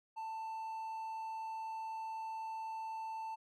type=tone; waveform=triangle; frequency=888 Hz; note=A5; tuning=16 cents sharp; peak=-38 dBFS; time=0.16-3.36 s; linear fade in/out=20 ms; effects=none